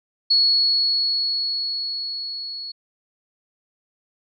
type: tone with level ramp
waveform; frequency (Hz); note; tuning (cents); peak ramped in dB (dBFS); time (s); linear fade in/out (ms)
sine; 4365; C#8; -28; -13 to -30; 0.3-2.72; 10
effects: none